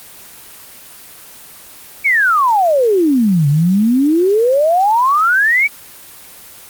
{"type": "exponential two-way sweep", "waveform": "sine", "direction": "down then up", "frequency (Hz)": [2320, 138.59, 2320], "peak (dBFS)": -9, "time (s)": [2.04, 5.68], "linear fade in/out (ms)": 20, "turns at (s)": 3.48, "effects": ["white hiss -37 dBFS RMS until 6.69 s", "Opus 24 kbps"]}